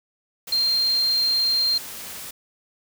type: tone in noise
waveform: sine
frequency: 4186 Hz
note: C8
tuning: in tune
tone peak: -18 dBFS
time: 0.52-1.78 s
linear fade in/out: 5 ms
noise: white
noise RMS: -36 dBFS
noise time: 0.47-2.31 s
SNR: +15 dB
effects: none